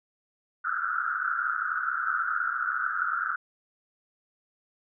pink band-pass noise, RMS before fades -29 dBFS, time 0.64-3.36 s, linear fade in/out 10 ms, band 1300 to 1500 Hz, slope 96 dB/octave, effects none

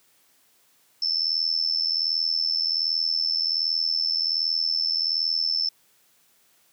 sine tone with amplitude modulation, 5300 Hz, E8, 9 cents sharp, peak -18 dBFS, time 1.02-5.69 s, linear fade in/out 5 ms, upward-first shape sine, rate 81.3 Hz, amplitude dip 80%, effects white hiss -62 dBFS RMS until 6.72 s + high-pass 100 Hz 12 dB/octave

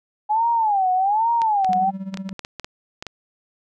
sine tone with vibrato, 830.6 Hz, G#5, in tune, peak -16 dBFS, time 0.29-1.91 s, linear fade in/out 20 ms, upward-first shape sine, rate 1.2 Hz, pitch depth 210 cents each way
clicks, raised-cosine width 0.2 ms, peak -14 dBFS, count 12, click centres 1.418 / 1.646 / 1.732 / 2.142 / 2.173 / 2.292 / 2.393 / 2.449 / 2.597 / 2.645 / 3.025 / 3.067 s
triangle tone with tremolo, 192.2 Hz, G3, 34 cents flat, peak -23 dBFS, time 1.69-2.33 s, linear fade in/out 0 ms, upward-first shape sine, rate 16 Hz, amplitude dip 75%
effects none

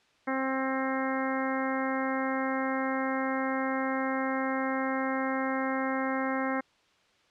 harmonic tone, 265.1 Hz, C4, 23 cents sharp, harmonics 1 / 2 / 3 / 4 / 5 / 6 / 7 / 8, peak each -31 / -34 / -36 / -37 / -38 / -39 / -39 / -40 dBFS, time 0.27-6.61 s, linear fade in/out 10 ms, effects white hiss -65 dBFS RMS until 7.3 s + low-pass 4000 Hz 12 dB/octave

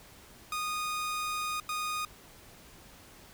sawtooth tone bursts at uneven times, 1235 Hz, D#6, 13 cents flat, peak -28 dBFS, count 2, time 0.52-1.6 / 1.69-2.05 s, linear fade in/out 2 ms, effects pink hiss -54 dBFS RMS until 3.33 s

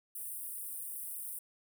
pink high-pass noise, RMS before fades -42 dBFS, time 0.15-1.39 s, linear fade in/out 5 ms, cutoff 8700 Hz, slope 96 dB/octave, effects none

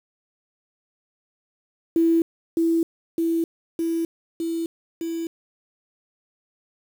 sine tone with echo, 331.1 Hz, E4, 8 cents sharp, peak -15 dBFS, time 1.96-2.22 s, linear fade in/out 2 ms, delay 610 ms, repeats 5, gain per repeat -2 dB, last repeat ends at 5.27 s, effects 7-bit

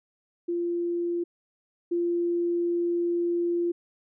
sine tone pair in turn, 345.3 / 345.3 Hz, F4 / F4, -20 / -20 cents, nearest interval unison, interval 0 cents, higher neither, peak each -25 / -23 dBFS, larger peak second, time 0.48-1.24 / 1.91-3.72 s, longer second, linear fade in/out 10 ms, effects none

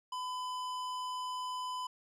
triangle tone with hard clipping, 1006 Hz, B5, 32 cents sharp, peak -38 dBFS, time 0.12-1.87 s, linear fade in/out 5 ms, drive 18 dB, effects none

